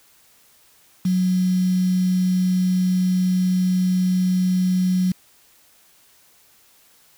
sine tone with quantisation, 183.6 Hz, F#3, 13 cents flat, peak -16 dBFS, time 1.05-5.12 s, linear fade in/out 5 ms, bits 6, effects white hiss -55 dBFS RMS until 7.17 s

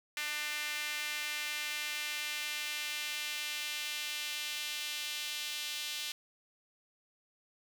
sawtooth tone with high-pass filter sweep, 298.6 Hz, D4, 29 cents sharp, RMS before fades -38 dBFS, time 0.17-6.12 s, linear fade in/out 2 ms, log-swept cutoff 2100 to 3200 Hz, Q 1.8, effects none

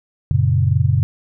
sine chord, F# major, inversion none, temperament equal, 92.5 / 116.54 / 138.59 Hz, F#2 / A#2 / C#3, 0 / 0 / 0 cents, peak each -17 dBFS, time 0.31-1.03 s, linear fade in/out 0 ms, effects none

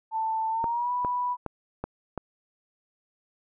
sine tone with pitch glide, 887 to 984.2 Hz, A5 to B5, +14 to -6 cents, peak -25 dBFS, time 0.11-1.37 s, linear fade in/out 50 ms, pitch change +180 cents, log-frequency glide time 0.5-0.91 s
clicks, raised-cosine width 1 ms, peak -17 dBFS, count 5, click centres 0.642 / 1.048 / 1.463 / 1.84 / 2.177 s
effects none

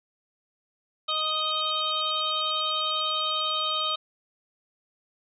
harmonic tone, 622.3 Hz, D#5, in tune, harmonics 1 / 2 / 4 / 5 / 6 / 7, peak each -37 / -29 / -41 / -30 / -30 / -40 dBFS, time 1.08-3.96 s, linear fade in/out 10 ms, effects none

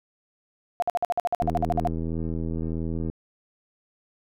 sine tone bursts, 705 Hz, F5, 16 cents sharp, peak -20 dBFS, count 15, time 0.8-1.873 s, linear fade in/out 0 ms, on 23 ms, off 52 ms
click train, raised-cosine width 3 ms, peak -18 dBFS, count 138, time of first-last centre 1.42-3.099 s, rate 81.6 Hz
effects none

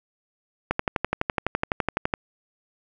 click train, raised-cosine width 0.5 ms, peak -7 dBFS, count 18, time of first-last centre 0.71-2.139 s, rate 11.9 Hz, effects none

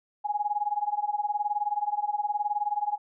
sine tone with tremolo, 830.6 Hz, G#5, in tune, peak -22 dBFS, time 0.24-2.98 s, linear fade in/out 20 ms, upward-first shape sine, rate 19 Hz, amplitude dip 90%, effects none

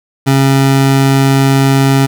25% pulse tone, 136 Hz, C#3, 33 cents flat, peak -3 dBFS, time 0.26-2.07 s, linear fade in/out 20 ms, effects none

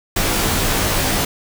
pink noise with comb filter, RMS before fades -18 dBFS, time 0.16-1.25 s, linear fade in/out 5 ms, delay 17 ms, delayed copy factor -1, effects none

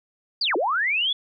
sine linear two-way sweep, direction down then up, 4949 to 305.5 to 3496 Hz, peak -20 dBFS, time 0.41-1.13 s, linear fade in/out 5 ms, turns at 0.56 s, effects none

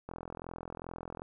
click train, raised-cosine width 1 ms, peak -27 dBFS, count 49, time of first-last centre 0.09-1.219 s, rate 42.5 Hz, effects none

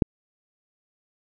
click, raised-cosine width 3 ms, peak -4 dBFS, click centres 0.022 s, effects none

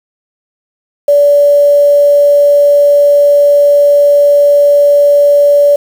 sine tone with quantisation, 576 Hz, D5, 34 cents flat, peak -3 dBFS, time 1.08-5.76 s, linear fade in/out 5 ms, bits 5, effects none

